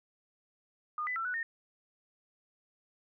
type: tone with pitch steps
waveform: sine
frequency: 1221 / 1999 / 1342 / 1480 / 1835 Hz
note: D#6 / B6 / E6 / F#6 / A#6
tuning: -33 / +20 / +31 / 0 / -28 cents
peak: -32 dBFS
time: 0.98-1.43 s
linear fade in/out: 2 ms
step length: 90 ms
effects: none